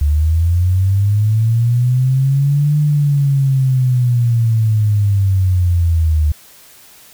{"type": "linear two-way sweep", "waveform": "sine", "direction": "up then down", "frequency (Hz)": [71.7, 150, 74.6], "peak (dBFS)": -10, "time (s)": [0.01, 6.32], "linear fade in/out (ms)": 5, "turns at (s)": 2.79, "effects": ["white hiss -43 dBFS RMS until 7.13 s"]}